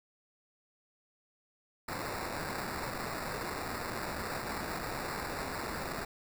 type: noise with sample-and-hold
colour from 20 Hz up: blue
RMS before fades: -38 dBFS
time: 1.88-6.05 s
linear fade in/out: 5 ms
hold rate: 3150 Hz
effects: none